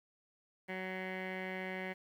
15% pulse tone with low-pass filter, 186.8 Hz, F#3, 17 cents sharp, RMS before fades -41 dBFS, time 0.68-1.94 s, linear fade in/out 20 ms, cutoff 2200 Hz, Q 5.1, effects 11-bit

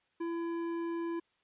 sine tone with tanh clipping, 336.2 Hz, E4, 34 cents sharp, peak -35 dBFS, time 0.2-1.2 s, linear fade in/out 10 ms, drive 12 dB, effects white hiss -74 dBFS RMS until 1.43 s + resampled to 8000 Hz

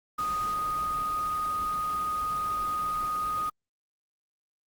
sine tone in noise, 1241 Hz, D#6, 5 cents flat, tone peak -27 dBFS, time 0.18-3.5 s, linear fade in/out 10 ms, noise pink, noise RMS -42 dBFS, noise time 0.18-3.5 s, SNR +12 dB, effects Opus 48 kbps

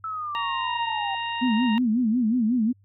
sine linear sweep, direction down, 1318.5 to 770 Hz, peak -28 dBFS, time 0.04-1.15 s, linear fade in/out 2 ms
harmonic tone, 932.3 Hz, A#5, in tune, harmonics 1 / 2 / 3 / 4, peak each -29 / -34 / -32 / -40 dBFS, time 0.35-1.78 s, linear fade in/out 0 ms
sine tone with vibrato, 233.1 Hz, A#3, in tune, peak -19 dBFS, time 1.41-2.73 s, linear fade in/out 20 ms, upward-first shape sine, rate 5.5 Hz, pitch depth 160 cents each way
effects added 99 Hz sine -55 dBFS peak until 2.84 s

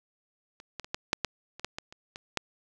clicks, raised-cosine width 0.2 ms, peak -30 / -19 / -26 / -13 / -6 / -10 / -26 / -14 / -18 / -29 / -23 / -10 dBFS, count 12, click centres 0.601 / 0.797 / 0.845 / 0.945 / 1.131 / 1.247 / 1.596 / 1.646 / 1.785 / 1.925 / 2.159 / 2.373 s, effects none

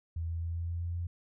sine tone with pitch steps, 82.7 / 83.32 / 83.95 / 84.58 / 85.22 / 85.86 / 86.51 Hz, E2 / E2 / E2 / E2 / F2 / F2 / F2, +6 / +19 / +32 / +45 / -42 / -29 / -16 cents, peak -32 dBFS, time 0.16-1.07 s, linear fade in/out 5 ms, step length 130 ms, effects none

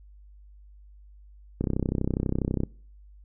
click train, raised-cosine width 3 ms, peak -13 dBFS, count 34, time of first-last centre 1.61-2.635 s, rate 32.2 Hz, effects noise-tail reverb RT60 0.5 s tail -24 dB re dry + added 50 Hz sine -48 dBFS peak until 3.24 s

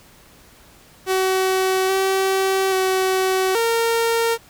sawtooth tone with pitch steps, 377.3 / 383.7 / 377.2 / 460.4 Hz, F#4 / G4 / F#4 / A#4, +34 / -37 / +33 / -22 cents, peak -13 dBFS, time 1.06-4.38 s, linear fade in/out 50 ms, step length 830 ms, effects pink hiss -49 dBFS RMS until 4.49 s

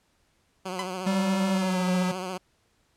10% pulse tone with vibrato, 185 Hz, F#3, in tune, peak -23 dBFS, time 0.65-2.38 s, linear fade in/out 10 ms, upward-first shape triangle, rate 14 Hz, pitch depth 62 cents each way
sawtooth tone with exponential decay, 1008 Hz, B5, 35 cents sharp, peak -23 dBFS, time 0.79-0.91 s, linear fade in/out 1 ms, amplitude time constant 26 ms
square tone with pitch glide, 193.6 to 181.68 Hz, G3 to F#3, -21 to -31 cents, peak -24 dBFS, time 1.06-2.12 s, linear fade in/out 10 ms, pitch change -110 cents, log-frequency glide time 1.51-1.81 s
effects pink hiss -68 dBFS RMS until 2.96 s + low-pass 10000 Hz 12 dB/octave

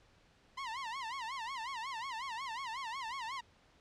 sawtooth tone with vibrato, 987.8 Hz, B5, in tune, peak -35 dBFS, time 0.57-3.41 s, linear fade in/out 10 ms, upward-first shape sine, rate 5.5 Hz, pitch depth 200 cents each way, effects pink hiss -66 dBFS RMS until 3.8 s + low-pass 5000 Hz 12 dB/octave

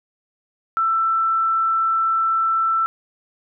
sine tone, 1332 Hz, E6, 18 cents sharp, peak -16 dBFS, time 0.77-2.86 s, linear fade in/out 0 ms, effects none

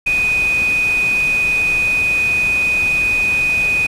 sine tone in noise, 2489 Hz, D#7, in tune, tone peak -13 dBFS, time 0.06-3.87 s, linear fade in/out 10 ms, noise pink, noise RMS -29 dBFS, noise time 0.06-3.87 s, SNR +13 dB, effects low-pass 11000 Hz 12 dB/octave

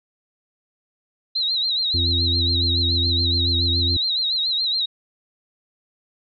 sine tone with vibrato, 3967 Hz, B7, 7 cents sharp, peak -19 dBFS, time 1.35-4.86 s, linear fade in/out 10 ms, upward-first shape sine, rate 7.1 Hz, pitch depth 100 cents each way
harmonic tone, 86 Hz, F2, 26 cents flat, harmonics 1 / 3 / 4, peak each -21 / -31 / -33 dBFS, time 1.94-3.97 s, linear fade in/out 5 ms
effects none

